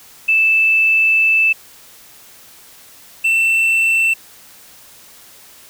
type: tone pair in turn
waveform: sine / triangle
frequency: 2637 / 2678 Hz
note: E7 / E7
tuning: 0 / +27 cents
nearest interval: unison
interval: 27 cents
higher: second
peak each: -10 dBFS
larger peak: neither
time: 0.28-1.53 / 3.24-4.14 s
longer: first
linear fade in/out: 10 ms
effects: white hiss -43 dBFS RMS until 5.69 s